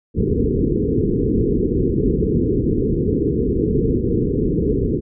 white low-pass noise, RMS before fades -18 dBFS, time 0.14-5.01 s, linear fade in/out 50 ms, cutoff 460 Hz, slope 96 dB/octave, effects none

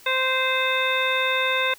harmonic tone, 520 Hz, C5, 11 cents flat, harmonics 1 / 2 / 3 / 4 / 5 / 7, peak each -27 / -27 / -27 / -27 / -27 / -27 dBFS, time 0.06-1.74 s, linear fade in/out 5 ms, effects white hiss -49 dBFS RMS until 1.78 s

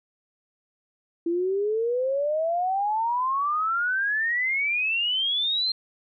sine exponential sweep, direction up, 332.3 to 4200 Hz, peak -22 dBFS, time 1.26-5.72 s, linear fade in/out 5 ms, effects none

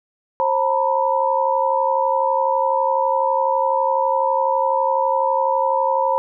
sine tone cluster, 534 / 902 / 974 Hz, C5 / A5 / B5, +35 / +43 / -24 cents, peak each -20 dBFS, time 0.4-6.18 s, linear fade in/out 0 ms, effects none

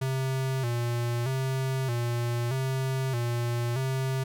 square tone with vibrato, 125.6 Hz, B2, 30 cents sharp, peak -27 dBFS, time 0.01-4.24 s, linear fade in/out 10 ms, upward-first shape square, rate 0.8 Hz, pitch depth 91 cents each way, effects none

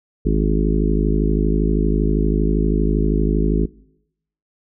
harmonic tone with a mistuned harmonic, 52.6 Hz, G#1, 23 cents sharp, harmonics 1 / 3 / 4 / 5 / 6 / 7 / 8, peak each -17 / -22 / -23 / -24 / -25 / -25 / -26 dBFS, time 0.25-3.66 s, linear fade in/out 10 ms, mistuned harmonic 1, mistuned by -35 cents, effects noise-tail reverb RT60 0.8 s tail -22 dB re dry

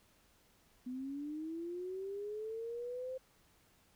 sine linear sweep, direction up, 246.9 to 523.3 Hz, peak -39 dBFS, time 0.86-3.18 s, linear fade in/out 10 ms, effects pink hiss -69 dBFS RMS until 3.95 s

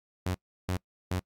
sawtooth tone bursts, 91.5 Hz, F#2, 19 cents flat, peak -24 dBFS, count 3, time 0.26-1.195 s, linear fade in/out 5 ms, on 85 ms, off 340 ms, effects noise-tail reverb RT60 0.1 s tail -25 dB re dry + AAC 64 kbps

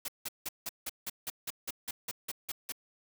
white noise bursts, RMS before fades -37 dBFS, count 14, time 0.05-2.722 s, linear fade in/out 5 ms, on 33 ms, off 170 ms, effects none

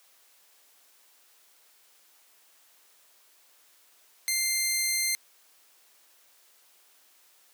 10% pulse tone, 2093 Hz, C7, in tune, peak -16 dBFS, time 4.28-5.15 s, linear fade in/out 0 ms, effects white hiss -61 dBFS RMS until 7.53 s + high-pass 400 Hz 12 dB/octave

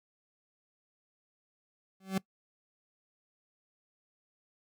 40% pulse tone with exponential growth, 191.1 Hz, G3, 44 cents flat, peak -25 dBFS, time 2-2.18 s, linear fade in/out 5 ms, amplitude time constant 39 ms, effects noise-tail reverb RT60 0.1 s tail -21 dB re dry

